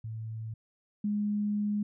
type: tone pair in turn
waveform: sine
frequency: 111.1 / 207.5 Hz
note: A2 / G#3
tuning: +17 / -1 cents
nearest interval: major seventh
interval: 1082 cents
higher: second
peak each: -35 / -27 dBFS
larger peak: second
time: 0.04-0.54 / 1.04-1.83 s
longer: second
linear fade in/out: 5 ms
effects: none

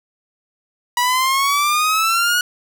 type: exponential sweep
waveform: sawtooth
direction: up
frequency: 969 to 1464 Hz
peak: -11 dBFS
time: 0.97-2.41 s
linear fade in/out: 2 ms
effects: none

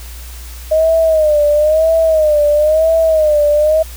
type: tone with vibrato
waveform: sine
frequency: 620 Hz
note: D#5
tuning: 6 cents flat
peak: -8 dBFS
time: 0.71-3.83 s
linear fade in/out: 10 ms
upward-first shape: sine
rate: 1 Hz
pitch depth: 90 cents each way
effects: added 60 Hz sine -28 dBFS peak until 3.96 s + white hiss -36 dBFS RMS until 3.96 s

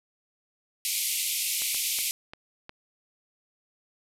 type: band-pass noise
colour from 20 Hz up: white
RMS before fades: -29 dBFS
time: 0.85-2.11 s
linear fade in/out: 0 ms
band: 2100 to 14000 Hz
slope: 96 dB/octave
type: clicks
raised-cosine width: 0.3 ms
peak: -25 dBFS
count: 5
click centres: 1.619 / 1.746 / 1.988 / 2.335 / 2.694 s
effects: none

